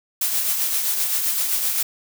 blue noise with tremolo, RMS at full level -20 dBFS, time 0.21-1.83 s, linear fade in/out 5 ms, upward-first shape triangle, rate 7.7 Hz, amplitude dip 45%, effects none

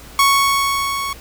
sawtooth tone with level ramp, 1108.7 Hz, C#6, in tune, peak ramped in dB -6 to -18 dBFS, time 0.19-1.13 s, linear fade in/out 2 ms, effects added 60 Hz sine -41 dBFS peak until 1.2 s + pink hiss -40 dBFS RMS until 1.2 s

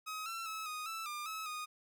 sawtooth tone with pitch steps, 1268 / 1347 / 1296 / 1243 / 1321 / 1200 / 1292 / 1235 Hz, D#6 / E6 / E6 / D#6 / E6 / D6 / E6 / D#6, +32 / +37 / -30 / -2 / +3 / +37 / -35 / -13 cents, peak -36 dBFS, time 0.06-1.66 s, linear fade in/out 20 ms, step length 200 ms, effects none

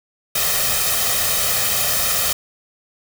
white noise with comb filter, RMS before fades -19 dBFS, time 0.35-2.33 s, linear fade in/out 5 ms, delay 1.6 ms, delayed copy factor +0.7, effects none

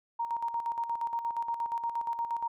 sine tone with tremolo, 932.3 Hz, A#5, in tune, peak -28 dBFS, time 0.19-2.48 s, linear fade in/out 10 ms, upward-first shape square, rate 8.5 Hz, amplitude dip 60%, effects none

